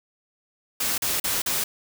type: noise bursts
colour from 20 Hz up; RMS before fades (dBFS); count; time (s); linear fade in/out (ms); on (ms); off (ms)
white; -25; 4; 0.8-1.64; 5; 180; 40
effects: none